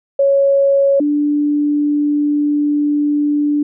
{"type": "tone pair in turn", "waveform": "sine", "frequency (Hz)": [554, 293.5], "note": ["C#5", "D4"], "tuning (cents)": [-1, -1], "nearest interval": "major seventh", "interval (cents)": 1100, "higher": "first", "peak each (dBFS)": [-9, -12], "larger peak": "first", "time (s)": [[0.19, 1], [1, 3.63]], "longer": "second", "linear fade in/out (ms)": 5, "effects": []}